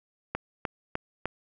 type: click train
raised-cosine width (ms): 0.5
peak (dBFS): -14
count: 4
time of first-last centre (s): 0.35-1.256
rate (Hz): 3.31
effects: none